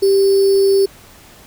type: tone with sample-and-hold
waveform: sine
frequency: 392 Hz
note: G4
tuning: in tune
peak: -9 dBFS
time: 0.02-0.86 s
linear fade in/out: 10 ms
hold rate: 4900 Hz
effects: pink hiss -43 dBFS RMS until 1.46 s